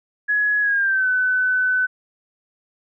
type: tone with pitch glide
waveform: sine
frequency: 1682 to 1507.2 Hz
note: G#6 to F#6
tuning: +22 to +32 cents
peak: -16 dBFS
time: 0.28-1.87 s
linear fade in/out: 20 ms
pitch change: -190 cents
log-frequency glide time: 0.61-1.08 s
effects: none